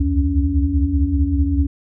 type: tone cluster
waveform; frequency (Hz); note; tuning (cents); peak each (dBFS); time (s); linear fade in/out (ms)
sine; 67.6 / 72.6 / 83.2 / 280.9; C#2 / D2 / E2 / C#4; -43 / -19 / +17 / +23; -20; 0-1.67; 10
effects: none